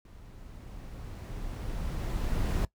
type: noise with level ramp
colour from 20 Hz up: brown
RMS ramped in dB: -50 to -27 dBFS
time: 0.05-2.65 s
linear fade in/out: 2 ms
effects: noise-tail reverb RT60 0.1 s tail -20 dB re dry